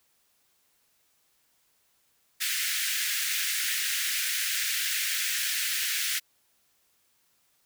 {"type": "high-pass noise", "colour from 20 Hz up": "pink", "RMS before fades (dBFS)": -29, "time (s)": [2.4, 6.2], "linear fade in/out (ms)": 20, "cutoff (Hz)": 1600, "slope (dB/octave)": 48, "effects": ["white hiss -69 dBFS RMS until 7.65 s"]}